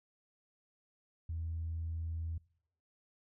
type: tone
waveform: sine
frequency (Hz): 82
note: E2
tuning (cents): -9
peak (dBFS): -35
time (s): 1.29-2.38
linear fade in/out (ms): 5
effects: noise-tail reverb RT60 0.7 s tail -24 dB re dry + tanh soft clip ceiling -31 dBFS